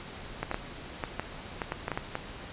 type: clicks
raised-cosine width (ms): 0.5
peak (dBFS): -15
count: 11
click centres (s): 0.43 / 0.514 / 0.544 / 1.038 / 1.196 / 1.618 / 1.721 / 1.881 / 1.917 / 1.975 / 2.154
effects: pink hiss -43 dBFS RMS until 2.52 s + resampled to 8000 Hz